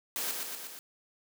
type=noise with echo; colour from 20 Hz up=white; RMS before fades=-34 dBFS; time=0.16-0.31 s; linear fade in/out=0 ms; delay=120 ms; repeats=4; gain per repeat=-3 dB; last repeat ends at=0.79 s; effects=high-pass 200 Hz 12 dB/octave